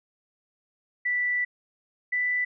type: tone pair in turn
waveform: sine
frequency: 1970 / 1983.7 Hz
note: B6 / B6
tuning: -5 / +7 cents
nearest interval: unison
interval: 12 cents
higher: second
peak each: -23 dBFS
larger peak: neither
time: 1.05-1.45 / 2.12-2.45 s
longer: first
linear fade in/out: 10 ms
effects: none